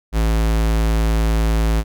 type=tone; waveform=square; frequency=55 Hz; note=A1; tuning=in tune; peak=-15 dBFS; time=0.12-1.84 s; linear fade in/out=50 ms; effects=none

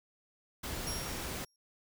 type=noise; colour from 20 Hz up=pink; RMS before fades=-39 dBFS; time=0.63-1.45 s; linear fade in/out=10 ms
type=tone with exponential decay; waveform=30% pulse; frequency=5588 Hz; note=F8; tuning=in tune; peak=-32 dBFS; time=0.87-1.56 s; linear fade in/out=2 ms; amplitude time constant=150 ms
effects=none

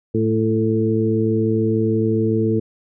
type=harmonic tone with a mistuned harmonic; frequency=110.5 Hz; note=A2; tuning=8 cents sharp; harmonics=1 / 2 / 3 / 4; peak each=-21 / -21 / -21 / -21 dBFS; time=0.14-2.6 s; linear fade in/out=10 ms; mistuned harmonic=3; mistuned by=+19 cents; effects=none

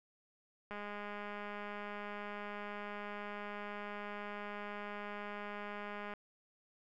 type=click train; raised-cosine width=0.5 ms; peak=-30 dBFS; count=1119; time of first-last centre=0.71-6.137 s; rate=206 Hz; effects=none

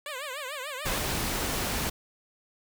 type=tone with vibrato; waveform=10% pulse; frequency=554.4 Hz; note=C#5; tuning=in tune; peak=-26 dBFS; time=0.06-0.98 s; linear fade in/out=2 ms; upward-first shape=triangle; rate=6.8 Hz; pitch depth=210 cents each way
type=noise; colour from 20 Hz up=pink; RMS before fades=-30 dBFS; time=0.85-1.9 s; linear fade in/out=10 ms
effects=none

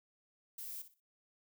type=noise with echo; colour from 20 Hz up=violet; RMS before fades=-45 dBFS; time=0.58-0.82 s; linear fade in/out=5 ms; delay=61 ms; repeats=3; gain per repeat=-12 dB; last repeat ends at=1.003 s; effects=none

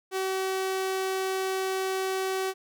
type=tone; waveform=sawtooth; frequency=380.1 Hz; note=F#4; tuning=47 cents sharp; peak=-23 dBFS; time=0.11-2.54 s; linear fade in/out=50 ms; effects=none

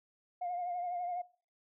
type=tone with vibrato; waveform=sine; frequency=710 Hz; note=F5; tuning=28 cents sharp; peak=-33 dBFS; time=0.41-1.22 s; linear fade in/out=10 ms; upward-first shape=triangle; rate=12 Hz; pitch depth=50 cents each way; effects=noise-tail reverb RT60 0.4 s tail -20 dB re dry + tanh soft clip ceiling -30 dBFS

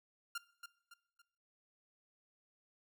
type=tone with echo; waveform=sawtooth; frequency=1396.9 Hz; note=F6; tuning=in tune; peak=-35 dBFS; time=0.35-0.38 s; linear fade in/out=5 ms; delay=280 ms; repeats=3; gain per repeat=-8 dB; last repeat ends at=1.22 s; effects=noise-tail reverb RT60 0.7 s tail -20 dB re dry

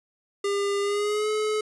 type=tone with pitch glide; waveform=square; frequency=401.9 to 428.3 Hz; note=G4 to A4; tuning=+43 to -47 cents; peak=-24 dBFS; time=0.44-1.61 s; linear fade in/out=5 ms; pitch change=+110 cents; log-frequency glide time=0.81-1.29 s; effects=resampled to 24000 Hz

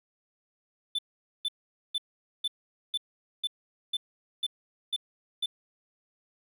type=tone bursts; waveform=triangle; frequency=3520 Hz; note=A7; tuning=in tune; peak=-25 dBFS; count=10; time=0.95-5.46 s; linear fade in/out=5 ms; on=37 ms; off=460 ms; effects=none

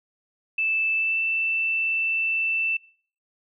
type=tone with pitch glide; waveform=sine; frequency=2637 to 2661 Hz; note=E7 to E7; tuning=0 to +16 cents; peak=-21 dBFS; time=0.58-2.77 s; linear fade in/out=5 ms; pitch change=+16 cents; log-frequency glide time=0.95-1.19 s; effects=noise-tail reverb RT60 0.5 s tail -24 dB re dry

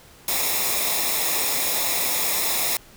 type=noise with comb filter; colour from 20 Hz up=white; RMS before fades=-23 dBFS; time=0.28-2.77 s; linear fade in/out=2 ms; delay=0.66 ms; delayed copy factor=-0.65; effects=pink hiss -49 dBFS RMS until 2.96 s

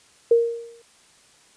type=tone with exponential decay; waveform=sine; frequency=466.2 Hz; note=A#4; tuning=in tune; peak=-10 dBFS; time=0.31-0.82 s; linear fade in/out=5 ms; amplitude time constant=110 ms; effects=white hiss -55 dBFS RMS until 1.56 s + resampled to 22050 Hz

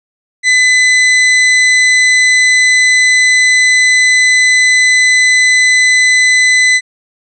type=tone; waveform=40% pulse; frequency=2010 Hz; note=B6; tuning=30 cents sharp; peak=-5 dBFS; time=0.43-6.81 s; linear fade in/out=50 ms; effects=resampled to 24000 Hz

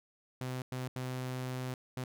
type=tone bursts at uneven times; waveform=sawtooth; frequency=127.9 Hz; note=C3; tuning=39 cents flat; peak=-32 dBFS; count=4; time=0.41-0.62 / 0.72-0.88 / 0.96-1.74 / 1.97-2.04 s; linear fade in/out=2 ms; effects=none

